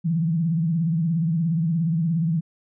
sine tone with vibrato, 164.6 Hz, E3, 2 cents flat, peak -19 dBFS, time 0.04-2.41 s, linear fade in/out 20 ms, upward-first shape triangle, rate 17 Hz, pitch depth 140 cents each way, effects none

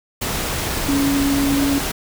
sine tone in noise, 279.3 Hz, C#4, 13 cents sharp, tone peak -16 dBFS, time 0.88-1.79 s, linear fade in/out 10 ms, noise pink, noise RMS -23 dBFS, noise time 0.21-1.92 s, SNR +4 dB, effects none

